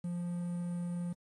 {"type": "tone with quantisation", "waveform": "triangle", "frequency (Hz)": 174.61, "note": "F3", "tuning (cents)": 0, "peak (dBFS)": -32, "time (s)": [0.04, 1.13], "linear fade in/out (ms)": 5, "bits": 10, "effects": ["AAC 32 kbps"]}